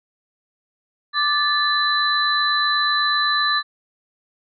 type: tone cluster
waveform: sine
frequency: 1180 / 1743 / 4006 Hz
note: D6 / A6 / B7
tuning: +8 / -17 / +24 cents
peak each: -21 dBFS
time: 1.13-3.63 s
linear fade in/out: 50 ms
effects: none